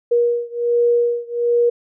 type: beating tone pair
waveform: sine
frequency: 475.7 / 477 Hz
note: A#4 / A#4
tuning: +35 / +40 cents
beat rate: 1.3 Hz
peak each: -17 / -18 dBFS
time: 0.11-1.7 s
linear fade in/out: 10 ms
effects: none